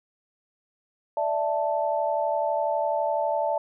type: chord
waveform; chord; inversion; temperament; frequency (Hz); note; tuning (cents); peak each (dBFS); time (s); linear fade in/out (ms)
sine; D suspended second; none; equal; 587.3 / 659.3 / 880; D5 / E5 / A5; 0 / 0 / 0; -27; 1.17-3.58; 2
effects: none